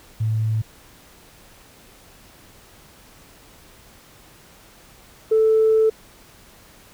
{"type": "tone pair in turn", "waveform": "sine", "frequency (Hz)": [110, 440], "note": ["A2", "A4"], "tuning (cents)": [0, 0], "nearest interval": "2 octaves", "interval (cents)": 2400, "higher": "second", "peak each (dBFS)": [-18, -12], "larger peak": "second", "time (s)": [[0.2, 0.62], [5.31, 5.9]], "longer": "second", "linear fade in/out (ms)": 10, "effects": ["tanh soft clip ceiling -9 dBFS", "pink hiss -49 dBFS RMS until 6.93 s"]}